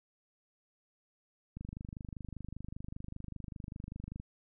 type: click train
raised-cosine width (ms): 5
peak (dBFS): -30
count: 67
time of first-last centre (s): 1.57-4.199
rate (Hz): 25.1
effects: none